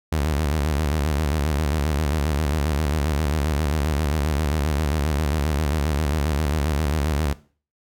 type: tone with vibrato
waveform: sawtooth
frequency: 74.6 Hz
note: D2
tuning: 28 cents sharp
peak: -16 dBFS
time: 0.12-7.33 s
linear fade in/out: 5 ms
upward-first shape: square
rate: 7.5 Hz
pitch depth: 100 cents each way
effects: noise-tail reverb RT60 0.4 s tail -18 dB re dry